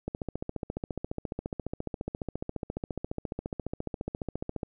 click train, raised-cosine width 2 ms, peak -19 dBFS, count 67, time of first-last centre 0.08-4.632 s, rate 14.5 Hz, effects none

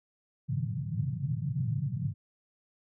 pink band-pass noise, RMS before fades -32 dBFS, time 0.48-2.14 s, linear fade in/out 20 ms, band 110 to 160 Hz, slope 48 dB/octave, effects none

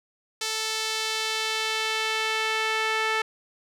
sawtooth tone with band-pass filter sweep, 440 Hz, A4, in tune, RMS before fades -27 dBFS, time 0.41-3.22 s, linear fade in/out 5 ms, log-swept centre 5100 to 2000 Hz, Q 1.1, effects none

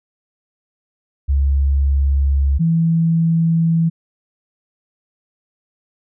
sine tone pair in turn, 69.3 / 164.82 Hz, C#2 / E3, 0 / 0 cents, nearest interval octave + minor third, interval 1500 cents, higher second, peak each -12 dBFS, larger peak neither, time 1.28-2.59 / 2.59-3.9 s, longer neither, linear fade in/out 20 ms, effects none

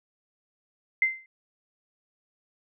sine tone with exponential decay, 2078 Hz, C7, 12 cents flat, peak -16 dBFS, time 1.02-1.26 s, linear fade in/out 2 ms, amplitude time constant 51 ms, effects none

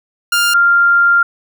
sawtooth / sine tone pair in turn, 1400 / 1393.8 Hz, F6 / F6, +4 / -4 cents, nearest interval unison, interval 8 cents, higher first, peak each -7 dBFS, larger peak neither, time 0.32-0.54 / 0.54-1.23 s, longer second, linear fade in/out 5 ms, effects none

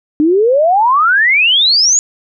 sine exponential sweep, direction up, 292.7 to 6990 Hz, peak -7 dBFS, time 0.2-1.99 s, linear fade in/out 0 ms, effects none

